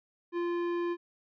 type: tone with tanh clipping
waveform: triangle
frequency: 346.1 Hz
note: F4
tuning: 16 cents flat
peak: -31 dBFS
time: 0.32-0.97 s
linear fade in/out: 50 ms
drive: 18 dB
effects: none